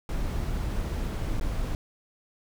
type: noise with dropouts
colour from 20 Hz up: brown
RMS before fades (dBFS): -29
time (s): 0.09-1.75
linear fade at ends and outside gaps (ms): 1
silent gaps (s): 1.398-1.411
effects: none